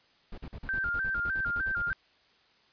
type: noise bursts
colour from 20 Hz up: brown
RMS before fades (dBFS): -40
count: 16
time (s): 0.32-1.924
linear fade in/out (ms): 5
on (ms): 59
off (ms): 44
type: tone with vibrato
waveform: sine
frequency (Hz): 1480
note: F#6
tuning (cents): 0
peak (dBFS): -28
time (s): 0.69-1.93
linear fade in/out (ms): 0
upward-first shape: square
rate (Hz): 3.3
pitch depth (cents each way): 90
effects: white hiss -64 dBFS RMS until 2.72 s + resampled to 11025 Hz

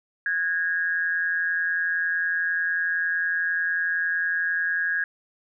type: tone with amplitude modulation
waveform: sine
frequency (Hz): 1644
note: G#6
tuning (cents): -18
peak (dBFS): -19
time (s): 0.26-5.04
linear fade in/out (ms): 2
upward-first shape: sine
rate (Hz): 171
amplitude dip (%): 65
effects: none

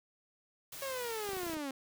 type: noise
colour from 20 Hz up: white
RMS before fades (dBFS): -46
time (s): 0.72-1.55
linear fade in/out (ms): 5
type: linear sweep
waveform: sawtooth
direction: down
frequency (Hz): 554.4 to 262.2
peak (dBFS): -33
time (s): 0.82-1.71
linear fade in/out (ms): 2
type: clicks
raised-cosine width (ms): 2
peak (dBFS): -35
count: 8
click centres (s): 1.29 / 1.333 / 1.369 / 1.433 / 1.467 / 1.498 / 1.535 / 1.569
effects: none

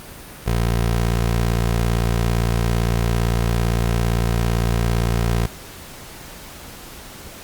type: tone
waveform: 20% pulse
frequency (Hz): 57.7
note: A#1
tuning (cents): -17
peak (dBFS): -12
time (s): 0.46-5.47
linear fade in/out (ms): 10
effects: pink hiss -38 dBFS RMS until 7.43 s + Opus 48 kbps

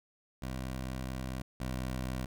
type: tone pair in turn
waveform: 15% pulse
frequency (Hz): 64.5 / 63.83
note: C2 / C2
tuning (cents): -24 / -42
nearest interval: unison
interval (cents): 18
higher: first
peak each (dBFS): -30 / -28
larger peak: second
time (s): 0.42-1.42 / 1.6-2.26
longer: first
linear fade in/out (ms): 5
effects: none

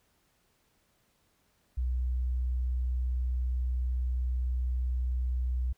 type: tone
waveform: sine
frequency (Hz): 62.3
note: B1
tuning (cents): +16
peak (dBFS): -27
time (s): 1.77-5.73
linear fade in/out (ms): 10
effects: pink hiss -71 dBFS RMS until 5.77 s

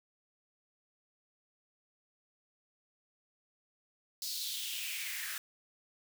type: noise with high-pass filter sweep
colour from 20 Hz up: white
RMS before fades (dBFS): -39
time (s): 4.22-5.38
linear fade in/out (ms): 2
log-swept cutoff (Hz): 4700 to 1600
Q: 3.6
effects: none

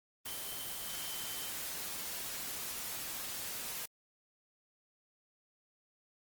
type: tone in noise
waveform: sine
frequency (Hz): 3089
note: G7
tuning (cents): -26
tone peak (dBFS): -48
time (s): 0.26-1.5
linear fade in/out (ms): 10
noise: white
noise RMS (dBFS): -41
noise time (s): 0.25-3.86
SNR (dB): -10
effects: Opus 24 kbps

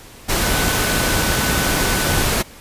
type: tone in noise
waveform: sine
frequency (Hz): 1500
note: F#6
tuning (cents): +23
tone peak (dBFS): -26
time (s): 0.41-2.24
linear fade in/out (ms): 20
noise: pink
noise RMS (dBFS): -18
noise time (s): 0.28-2.43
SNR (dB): -11
effects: pink hiss -41 dBFS RMS until 2.6 s + resampled to 32000 Hz

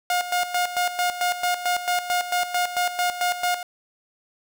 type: tone with tremolo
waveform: sawtooth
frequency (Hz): 714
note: F5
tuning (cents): +38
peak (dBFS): -16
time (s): 0.1-3.63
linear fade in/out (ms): 2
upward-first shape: square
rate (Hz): 4.5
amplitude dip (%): 70
effects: none

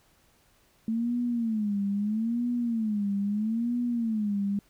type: tone with vibrato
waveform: sine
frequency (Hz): 220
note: A3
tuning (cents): 0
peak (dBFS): -25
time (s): 0.88-4.59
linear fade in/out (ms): 2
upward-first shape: sine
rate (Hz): 0.77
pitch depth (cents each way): 170
effects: pink hiss -64 dBFS RMS until 4.69 s

